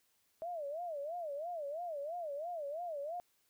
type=tone with vibrato; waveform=sine; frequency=631 Hz; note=D#5; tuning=24 cents sharp; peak=-38 dBFS; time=0.42-3.2 s; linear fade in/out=0 ms; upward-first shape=sine; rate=3 Hz; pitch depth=210 cents each way; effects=white hiss -75 dBFS RMS until 3.49 s